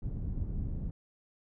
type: low-pass noise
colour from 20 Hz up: pink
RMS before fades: -35 dBFS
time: 0.02-0.91 s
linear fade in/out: 5 ms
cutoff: 150 Hz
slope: 12 dB/octave
effects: none